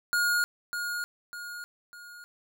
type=tone with echo; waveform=square; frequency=1432 Hz; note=F6; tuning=43 cents sharp; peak=-24 dBFS; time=0.13-0.44 s; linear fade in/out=0 ms; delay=600 ms; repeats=3; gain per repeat=-7 dB; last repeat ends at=2.24 s; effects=none